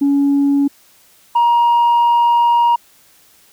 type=tone pair in turn; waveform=sine; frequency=281.3 / 946.2 Hz; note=C#4 / A#5; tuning=+26 / +26 cents; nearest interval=octave + major sixth; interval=2100 cents; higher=second; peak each=-9 / -7 dBFS; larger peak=second; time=0.01-0.68 / 1.35-2.76 s; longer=second; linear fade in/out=10 ms; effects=tanh soft clip ceiling -8 dBFS + white hiss -50 dBFS RMS until 3.52 s